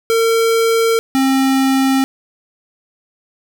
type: tone pair in turn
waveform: square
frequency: 455 / 267.1 Hz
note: A#4 / C4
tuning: -42 / +36 cents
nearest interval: major sixth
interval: 922 cents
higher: first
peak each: -12 dBFS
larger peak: neither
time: 0.1-0.99 / 1.15-2.04 s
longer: neither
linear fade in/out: 0 ms
effects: none